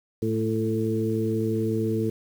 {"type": "harmonic tone with a mistuned harmonic", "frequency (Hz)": 110.6, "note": "A2", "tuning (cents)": 9, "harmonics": [1, 2, 3, 4], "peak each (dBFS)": [-28, -28, -28, -28], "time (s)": [0.22, 2.1], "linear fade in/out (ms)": 5, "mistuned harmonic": 3, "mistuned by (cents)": 17, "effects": ["8-bit"]}